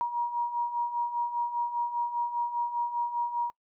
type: beating tone pair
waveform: sine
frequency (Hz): 949 / 954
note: A#5 / A#5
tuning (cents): +31 / +40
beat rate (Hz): 5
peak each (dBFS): -34 / -28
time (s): 0.01-3.5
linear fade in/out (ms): 0
effects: noise-tail reverb RT60 0.1 s tail -23 dB re dry